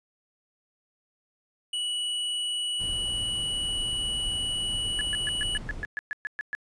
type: tone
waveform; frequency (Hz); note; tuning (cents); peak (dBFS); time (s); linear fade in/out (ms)
square; 2941; F#7; -11; -28; 1.73-5.58; 5
type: noise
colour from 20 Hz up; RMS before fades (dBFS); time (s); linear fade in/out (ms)
brown; -38; 2.79-5.86; 20
type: tone bursts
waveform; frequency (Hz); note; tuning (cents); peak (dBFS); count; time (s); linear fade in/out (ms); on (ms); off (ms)
sine; 1707; G#6; +47; -28; 12; 4.99-6.55; 0; 20; 120
effects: resampled to 22050 Hz